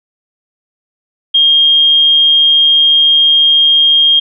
sine tone, 3227 Hz, G7, 50 cents sharp, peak -5 dBFS, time 1.34-4.2 s, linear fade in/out 10 ms, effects none

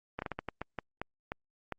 slowing click train, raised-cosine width 0.5 ms, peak -20 dBFS, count 11, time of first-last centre 0.19-1.723 s, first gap 31 ms, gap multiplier 1.33, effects Opus 48 kbps

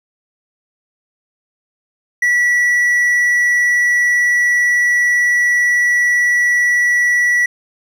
triangle tone, 1947 Hz, B6, 25 cents flat, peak -9 dBFS, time 2.22-7.46 s, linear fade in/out 5 ms, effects none

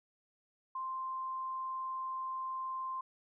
sine tone, 1046.5 Hz, C6, in tune, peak -36 dBFS, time 0.75-3.01 s, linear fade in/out 5 ms, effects none

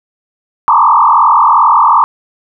sine tone with frequency modulation, 1046.5 Hz, C6, in tune, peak -4 dBFS, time 0.68-2.04 s, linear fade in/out 0 ms, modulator 42.6 Hz, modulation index 4, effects none

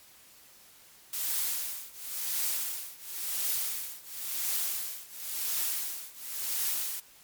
blue noise with tremolo, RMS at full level -29 dBFS, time 1.13-7 s, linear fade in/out 2 ms, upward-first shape triangle, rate 0.95 Hz, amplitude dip 95%, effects white hiss -56 dBFS RMS until 7.23 s + MP3 96 kbps

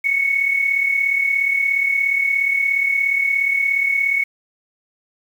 sine tone pair together, 2180 / 2217 Hz, C#7 / C#7, -29 / 0 cents, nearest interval unison, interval 29 cents, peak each -23 / -16 dBFS, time 0.04-4.24 s, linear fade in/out 10 ms, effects 7-bit

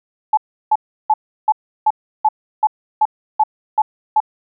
sine tone bursts, 860 Hz, A5, 40 cents flat, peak -9 dBFS, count 11, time 0.33-4.203 s, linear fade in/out 5 ms, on 43 ms, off 340 ms, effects none

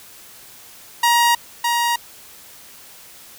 sawtooth tone with echo, 946 Hz, A#5, 25 cents sharp, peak -9 dBFS, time 1.03-1.35 s, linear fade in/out 5 ms, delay 610 ms, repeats 1, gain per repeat -4 dB, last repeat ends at 1.96 s, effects white hiss -43 dBFS RMS until 3.38 s

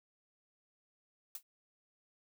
blue noise with exponential decay, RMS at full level -38 dBFS, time 1.35-1.43 s, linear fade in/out 2 ms, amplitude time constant 16 ms, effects none

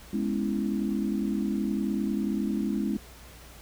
sine chord, C# minor seventh, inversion second, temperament equal, 207.7 / 246.9 / 277.2 / 329.6 Hz, G#3 / B3 / C#4 / E4, 0 / 0 / 0 / 0 cents, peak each -28 / -34 / -32 / -33 dBFS, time 0.13-2.97 s, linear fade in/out 5 ms, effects added 60 Hz sine -49 dBFS peak until 3.61 s + pink hiss -50 dBFS RMS until 3.61 s

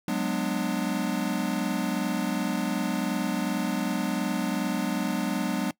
square chord, G# half-diminished seventh, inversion third, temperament equal with one note detuned, 185 / 207.7 / 246.9 / 296.2 Hz, F#3 / G#3 / B3 / D4, 0 / 0 / 0 / +15 cents, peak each -32 dBFS, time 0.08-5.71 s, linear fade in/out 2 ms, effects noise-tail reverb RT60 0.1 s tail -22 dB re dry

